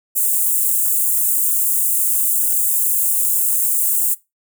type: high-pass noise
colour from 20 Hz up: white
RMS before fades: -17 dBFS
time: 0.15-4.15 s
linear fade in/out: 20 ms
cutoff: 7600 Hz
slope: 48 dB/octave
effects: noise-tail reverb RT60 0.2 s tail -19 dB re dry